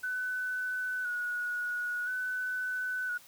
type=tone with vibrato; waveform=sine; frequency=1480 Hz; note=F#6; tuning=in tune; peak=-31 dBFS; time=0.03-3.18 s; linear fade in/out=10 ms; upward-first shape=square; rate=0.49 Hz; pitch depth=26 cents each way; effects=white hiss -56 dBFS RMS until 3.27 s